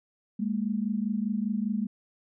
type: tone pair together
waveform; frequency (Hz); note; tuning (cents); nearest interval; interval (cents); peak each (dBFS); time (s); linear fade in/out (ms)
sine; 204.5 / 229.5; G#3 / A#3; -26 / -27; major second; 199; -28 / -30; 0.39-1.87; 10
effects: none